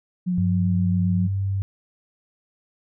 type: tone with vibrato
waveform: sine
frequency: 179.1 Hz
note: F3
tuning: 44 cents sharp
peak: -20 dBFS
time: 0.26-1.28 s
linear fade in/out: 20 ms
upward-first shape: square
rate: 7.6 Hz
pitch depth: 16 cents each way
type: tone with pitch glide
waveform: sine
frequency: 97 to 97.67 Hz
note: G2 to G2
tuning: -18 to -6 cents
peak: -21 dBFS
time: 0.38-1.62 s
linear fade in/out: 0 ms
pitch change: +12 cents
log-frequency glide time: 1.02-1.09 s
effects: none